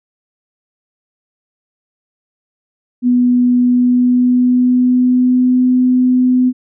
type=tone with pitch glide; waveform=sine; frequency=246.5 to 252.4 Hz; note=B3 to B3; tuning=-3 to +38 cents; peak=-8 dBFS; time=3.02-6.53 s; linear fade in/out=50 ms; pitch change=+41 cents; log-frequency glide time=3.6-5.66 s; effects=none